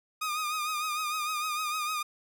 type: tone with vibrato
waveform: sawtooth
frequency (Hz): 1232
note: D#6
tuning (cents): -17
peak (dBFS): -26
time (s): 0.21-2.03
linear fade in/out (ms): 10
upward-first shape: triangle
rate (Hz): 6.6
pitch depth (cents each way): 63
effects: none